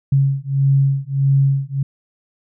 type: beating tone pair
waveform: sine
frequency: 136.6 / 138.2 Hz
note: C#3 / C#3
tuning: -25 / -5 cents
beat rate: 1.6 Hz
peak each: -16 dBFS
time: 0.12-1.83 s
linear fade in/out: 5 ms
effects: none